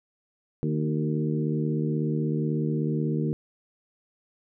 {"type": "harmonic tone with a mistuned harmonic", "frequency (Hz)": 76.3, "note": "D#2", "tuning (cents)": -33, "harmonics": [2, 3, 4, 5, 6], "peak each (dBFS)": [-26, -30, -32, -34, -36], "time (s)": [0.63, 3.33], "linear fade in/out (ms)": 0, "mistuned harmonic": 4, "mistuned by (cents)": 33, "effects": []}